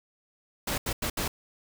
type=noise bursts at uneven times; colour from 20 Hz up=pink; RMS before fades=-30 dBFS; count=4; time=0.67-0.78 / 0.86-0.93 / 1.02-1.1 / 1.17-1.28 s; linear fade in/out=5 ms; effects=none